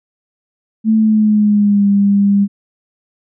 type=tone with pitch glide; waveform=sine; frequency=220 to 200.6 Hz; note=A3 to G3; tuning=0 to +40 cents; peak=-8 dBFS; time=0.84-2.48 s; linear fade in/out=50 ms; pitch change=-160 cents; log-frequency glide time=0.95-1.87 s; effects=none